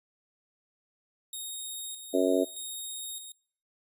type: tone with tremolo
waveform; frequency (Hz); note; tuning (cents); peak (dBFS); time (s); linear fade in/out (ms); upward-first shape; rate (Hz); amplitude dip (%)
5% pulse; 3729; A#7; 0; -27; 1.33-3.32; 2; square; 0.81; 50
type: harmonic tone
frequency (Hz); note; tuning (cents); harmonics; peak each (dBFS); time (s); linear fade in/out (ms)
92.5; F#2; 0; 3 / 4 / 5 / 6 / 7; -27 / -28 / -29 / -30 / -30; 2.13-2.45; 20
effects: noise-tail reverb RT60 0.6 s tail -26 dB re dry + resampled to 32000 Hz